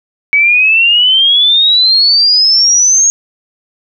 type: exponential sweep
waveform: sine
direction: up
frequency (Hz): 2257 to 6610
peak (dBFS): -5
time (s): 0.33-3.1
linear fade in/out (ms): 0
effects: none